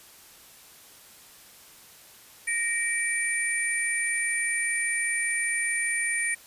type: tone cluster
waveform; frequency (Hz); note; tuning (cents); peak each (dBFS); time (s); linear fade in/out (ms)
sine; 1865 / 2318 / 9020; A#6 / D7 / C#9; 0 / -23 / +29; -29; 2.47-6.35; 10
effects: white hiss -51 dBFS RMS until 6.46 s + resampled to 32000 Hz